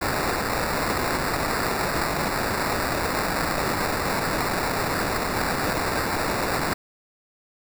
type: noise with sample-and-hold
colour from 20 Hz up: white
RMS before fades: -25 dBFS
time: 0.01-6.74 s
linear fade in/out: 10 ms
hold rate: 3150 Hz
effects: none